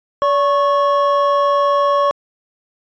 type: tone pair together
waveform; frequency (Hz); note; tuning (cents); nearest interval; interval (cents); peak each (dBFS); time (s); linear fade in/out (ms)
triangle; 573 / 1101.2; D5 / C#6; -43 / -12; major seventh; 1131; -13; 0.22-2.11; 0
effects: resampled to 16000 Hz